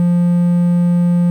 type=tone; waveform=triangle; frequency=174.61 Hz; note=F3; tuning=in tune; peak=-8 dBFS; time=0-1.3 s; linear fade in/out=0 ms; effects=8-bit